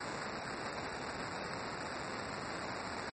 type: noise with sample-and-hold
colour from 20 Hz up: blue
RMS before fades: -41 dBFS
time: 0-3.1 s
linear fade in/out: 10 ms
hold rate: 3150 Hz
effects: high-pass 80 Hz 12 dB/octave + MP3 32 kbps